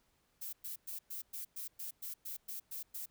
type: noise bursts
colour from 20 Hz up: violet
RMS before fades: -43 dBFS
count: 12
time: 0.41-3.06 s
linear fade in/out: 10 ms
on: 120 ms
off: 110 ms
effects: pink hiss -75 dBFS RMS until 3.1 s